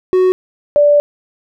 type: tone pair in turn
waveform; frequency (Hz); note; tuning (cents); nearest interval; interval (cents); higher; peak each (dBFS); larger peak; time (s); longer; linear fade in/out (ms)
triangle / sine; 370 / 584.3; F#4 / D5; 0 / -9; minor sixth; 791; second; -6; neither; 0.13-0.32 / 0.76-1; second; 0
effects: none